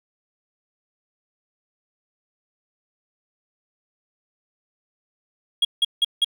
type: tone bursts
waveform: triangle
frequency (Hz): 3299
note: G#7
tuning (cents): -12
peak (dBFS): -13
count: 4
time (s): 5.62-6.246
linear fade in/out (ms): 5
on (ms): 29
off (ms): 170
effects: none